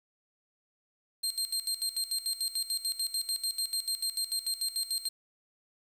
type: tone with tremolo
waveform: 25% pulse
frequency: 4186 Hz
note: C8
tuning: in tune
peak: -24 dBFS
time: 1.23-5.09 s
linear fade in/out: 10 ms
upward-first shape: square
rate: 6.8 Hz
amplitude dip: 80%
effects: 9-bit